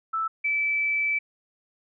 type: tone pair in turn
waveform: sine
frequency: 1318 / 2313 Hz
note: E6 / D7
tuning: -1 / -27 cents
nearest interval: minor seventh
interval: 974 cents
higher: second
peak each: -24 / -22 dBFS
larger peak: second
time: 0.13-0.28 / 0.44-1.19 s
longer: second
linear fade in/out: 10 ms
effects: none